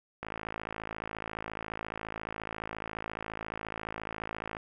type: click train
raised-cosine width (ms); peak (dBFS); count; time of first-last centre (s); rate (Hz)
0.5; -21; 237; 0.23-4.568; 54.4
effects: none